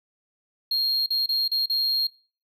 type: tone with dropouts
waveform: triangle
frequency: 4239 Hz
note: C8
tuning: 22 cents sharp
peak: -20 dBFS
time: 0.71-2.07 s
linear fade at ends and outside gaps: 5 ms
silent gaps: 1.062-1.104 / 1.261-1.289 / 1.479-1.515 / 1.659-1.697 s
effects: noise-tail reverb RT60 0.4 s tail -24 dB re dry